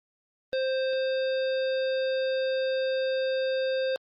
harmonic tone, 525 Hz, C5, 6 cents sharp, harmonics 1 / 3 / 5 / 7 / 9, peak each -25 / -37 / -42 / -40 / -44 dBFS, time 0.53-3.96 s, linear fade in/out 0 ms, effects Opus 24 kbps

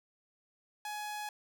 sawtooth tone, 840 Hz, G#5, 19 cents sharp, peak -34 dBFS, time 0.85-1.29 s, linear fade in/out 2 ms, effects none

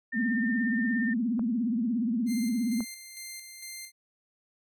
sine tone, 1807 Hz, A6, 46 cents sharp, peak -31 dBFS, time 0.12-1.14 s, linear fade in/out 10 ms
sine tone with vibrato, 233.1 Hz, A#3, in tune, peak -25 dBFS, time 0.13-2.85 s, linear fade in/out 50 ms, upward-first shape triangle, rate 17 Hz, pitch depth 200 cents each way
clicks, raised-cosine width 1 ms, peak -26 dBFS, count 2, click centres 1.394 / 2.806 s
10% pulse tone with tremolo, 2093 Hz, C7, in tune, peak -30 dBFS, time 2.26-3.92 s, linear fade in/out 50 ms, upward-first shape square, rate 2.2 Hz, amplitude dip 45%
effects none

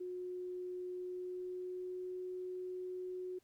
sine tone with pitch glide, 362.5 to 366.3 Hz, F#4 to F#4, -35 to -17 cents, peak -40 dBFS, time 0-3.39 s, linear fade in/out 10 ms, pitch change +18 cents, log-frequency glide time 0.93-2.18 s, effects pink hiss -75 dBFS RMS until 3.43 s

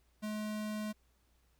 square tone, 212.9 Hz, G#3, 43 cents sharp, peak -37 dBFS, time 0.22-0.93 s, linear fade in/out 20 ms, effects added 60 Hz sine -70 dBFS peak until 1.59 s + pink hiss -75 dBFS RMS until 1.59 s

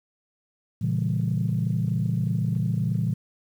sine chord, A# diminished seventh, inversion none, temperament just, 116.54 / 139.85 / 167.82 / 201.4 Hz, A#2 / C#3 / E3 / G3, 0 / +16 / +31 / +47 cents, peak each -25 / -28 / -26 / -31 dBFS, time 0.81-3.14 s, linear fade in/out 10 ms, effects tanh soft clip ceiling -14 dBFS + 9-bit

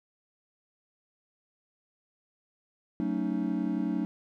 triangle chord, D# half-diminished seventh, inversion first, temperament just, 186.68 / 224 / 280 / 311.1 Hz, F#3 / A3 / C#4 / D#4, +16 / +31 / +18 / 0 cents, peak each -31 dBFS, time 3-4.05 s, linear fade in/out 0 ms, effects none

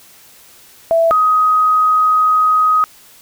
sine tone pair in turn, 662 / 1256.6 Hz, E5 / D#6, +7 / +17 cents, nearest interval major seventh, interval 1110 cents, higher second, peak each -9 dBFS, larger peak neither, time 0.91-1.11 / 1.11-2.84 s, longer second, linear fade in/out 0 ms, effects white hiss -44 dBFS RMS until 3.21 s

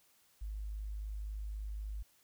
sine tone, 51.91 Hz, G#1, in tune, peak -38 dBFS, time 0.41-2.03 s, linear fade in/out 10 ms, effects white hiss -69 dBFS RMS until 2.23 s

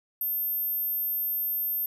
sine tone, 13290 Hz, G#9, in tune, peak -26 dBFS, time 0.21-1.86 s, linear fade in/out 2 ms, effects none

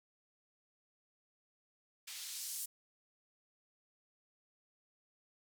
blue noise with band-pass filter sweep, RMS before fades -44 dBFS, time 2.07-2.66 s, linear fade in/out 10 ms, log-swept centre 2700 to 9300 Hz, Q 0.86, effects none

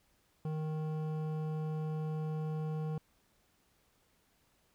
sine tone with hard clipping, 155.56 Hz, D#3, in tune, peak -36 dBFS, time 0.45-2.98 s, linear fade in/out 2 ms, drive 12 dB, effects pink hiss -72 dBFS RMS until 4.74 s

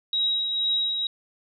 sine tone with tremolo, 3828 Hz, A#7, 45 cents sharp, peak -20 dBFS, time 0.13-1.07 s, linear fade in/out 2 ms, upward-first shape triangle, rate 2.1 Hz, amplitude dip 45%, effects none

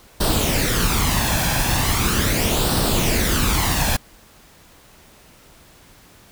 pink noise with flanger, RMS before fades -19 dBFS, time 0.2-3.97 s, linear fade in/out 10 ms, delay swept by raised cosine 0.22 to 1.22 ms, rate 0.39 Hz, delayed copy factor +0.55, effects pink hiss -49 dBFS RMS until 6.31 s

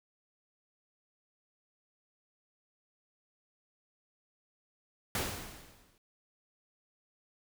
pink noise with exponential decay, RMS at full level -31 dBFS, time 5.15-5.98 s, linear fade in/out 2 ms, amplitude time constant 180 ms, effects none

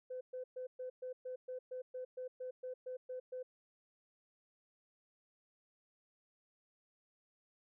sine tone bursts, 508 Hz, B4, 49 cents sharp, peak -40 dBFS, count 15, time 0.1-3.43 s, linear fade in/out 10 ms, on 110 ms, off 120 ms, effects tanh soft clip ceiling -36 dBFS

